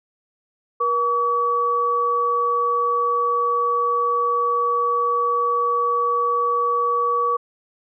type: tone pair together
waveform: sine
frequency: 478.9 / 1139 Hz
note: A#4 / C#6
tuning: +47 / +47 cents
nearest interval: octave + minor third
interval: 1500 cents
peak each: -24 / -18 dBFS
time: 0.8-7.37 s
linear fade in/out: 10 ms
effects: none